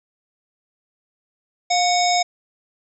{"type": "harmonic tone with a mistuned harmonic", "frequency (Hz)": 743, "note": "F#5", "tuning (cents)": 7, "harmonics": [1, 3, 5, 7, 9, 10], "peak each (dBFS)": [-17, -25, -26, -25, -28, -33], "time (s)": [1.7, 2.23], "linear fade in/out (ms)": 10, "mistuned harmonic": 1, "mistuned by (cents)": -80, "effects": []}